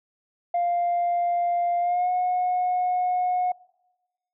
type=tone with pitch glide; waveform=sine; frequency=698.5 to 726.1 Hz; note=F5 to F#5; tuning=0 to -33 cents; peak=-19 dBFS; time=0.54-3.52 s; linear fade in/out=5 ms; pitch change=+67 cents; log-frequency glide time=1.8-2.1 s; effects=noise-tail reverb RT60 1.0 s tail -23 dB re dry + tanh soft clip ceiling -18 dBFS